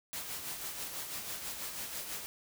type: noise with tremolo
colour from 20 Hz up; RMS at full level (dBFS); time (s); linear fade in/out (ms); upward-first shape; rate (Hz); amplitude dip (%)
white; -39; 0.13-2.26; 0; sine; 6.1; 45
effects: none